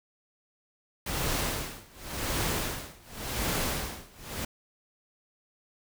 pink noise with tremolo, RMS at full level -29 dBFS, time 1.06-4.45 s, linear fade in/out 5 ms, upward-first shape sine, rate 0.9 Hz, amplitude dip 95%, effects none

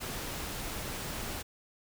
pink noise, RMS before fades -38 dBFS, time 0-1.43 s, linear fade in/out 20 ms, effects none

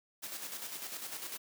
white noise with tremolo, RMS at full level -41 dBFS, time 0.22-1.38 s, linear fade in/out 20 ms, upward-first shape square, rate 10 Hz, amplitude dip 45%, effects high-pass 200 Hz 12 dB/octave

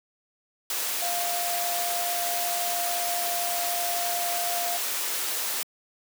sine tone in noise, 698.5 Hz, F5, in tune, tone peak -29 dBFS, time 1.02-4.77 s, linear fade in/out 2 ms, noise white, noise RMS -29 dBFS, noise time 0.7-5.63 s, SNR -3 dB, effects high-pass 400 Hz 12 dB/octave

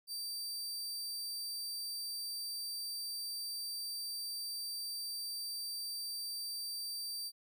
sawtooth tone, 4661 Hz, D8, 14 cents flat, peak -36 dBFS, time 0.07-7.32 s, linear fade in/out 50 ms, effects none

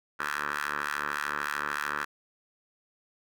10% pulse ring-modulated tone, 73.42 Hz, D2, in tune, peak -19 dBFS, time 0.19-2.05 s, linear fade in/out 10 ms, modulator 1430 Hz, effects none

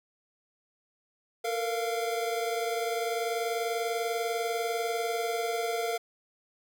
square tone cluster, 455.1 / 475.3 / 694 Hz, A#4 / A#4 / F5, -42 / +34 / -11 cents, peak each -33 / -37 / -33 dBFS, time 1.44-5.98 s, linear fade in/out 10 ms, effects none

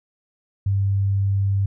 sine tone, 98.6 Hz, G2, 11 cents sharp, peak -17 dBFS, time 0.66-1.66 s, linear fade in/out 5 ms, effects none

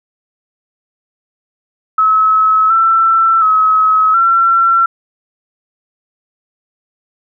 sine tone with pitch steps, 1290 / 1337 / 1281 / 1355 Hz, E6 / E6 / E6 / E6, -38 / +24 / -50 / +47 cents, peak -7 dBFS, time 1.98-4.86 s, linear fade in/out 5 ms, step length 720 ms, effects none

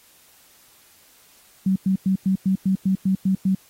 sine tone bursts, 190.5 Hz, G3, 49 cents flat, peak -16 dBFS, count 10, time 1.66-3.55 s, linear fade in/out 5 ms, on 99 ms, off 100 ms, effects white hiss -54 dBFS RMS until 3.69 s + AAC 48 kbps

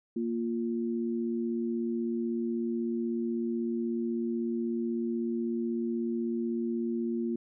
sine tone pair together, 233.1 / 349.3 Hz, A#3 / F4, 0 / 0 cents, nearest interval perfect fifth, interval 700 cents, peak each -30 / -33 dBFS, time 0.16-7.36 s, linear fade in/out 5 ms, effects none

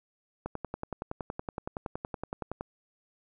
click train, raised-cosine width 1 ms, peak -20 dBFS, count 24, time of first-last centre 0.46-2.61 s, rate 10.7 Hz, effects none

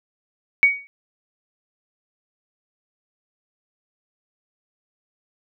sine tone with exponential decay, 2247 Hz, C#7, 23 cents sharp, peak -7 dBFS, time 0.63-0.87 s, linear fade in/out 0 ms, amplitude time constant 51 ms, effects none

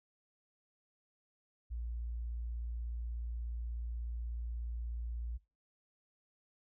sine tone, 58.27 Hz, A#1, in tune, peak -37 dBFS, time 1.7-5.38 s, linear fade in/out 20 ms, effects noise-tail reverb RT60 0.3 s tail -22 dB re dry

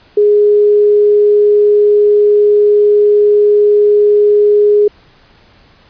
sine tone, 415.3 Hz, G#4, in tune, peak -5 dBFS, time 0.17-4.88 s, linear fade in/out 5 ms, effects pink hiss -46 dBFS RMS until 5.89 s + resampled to 11025 Hz

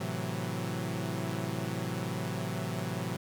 sawtooth chord, F# half-diminished seventh, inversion first, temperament equal, 110 / 130.81 / 164.81 / 185 Hz, A2 / C3 / E3 / F#3, 0 / 0 / 0 / 0 cents, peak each -34 dBFS, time 0-3.17 s, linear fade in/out 10 ms, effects none

